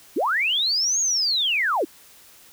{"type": "linear two-way sweep", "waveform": "sine", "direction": "up then down", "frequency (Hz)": [226.1, 6700, 254.1], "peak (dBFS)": -19, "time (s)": [0.16, 1.85], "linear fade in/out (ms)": 10, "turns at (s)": 1, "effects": ["white hiss -50 dBFS RMS until 2.52 s"]}